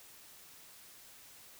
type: silence
effects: white hiss -56 dBFS RMS until 1.59 s